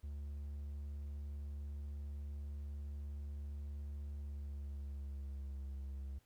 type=tone with pitch glide; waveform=triangle; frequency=71.9 to 68.3 Hz; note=D2 to C#2; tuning=-36 to -25 cents; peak=-40 dBFS; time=0.03-6.19 s; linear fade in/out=10 ms; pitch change=-89 cents; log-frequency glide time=4.17-5.64 s; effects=pink hiss -75 dBFS RMS until 6.25 s